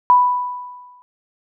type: tone with exponential decay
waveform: sine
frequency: 989 Hz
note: B5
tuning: 2 cents sharp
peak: -6 dBFS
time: 0.1-1.02 s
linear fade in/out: 0 ms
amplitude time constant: 200 ms
effects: none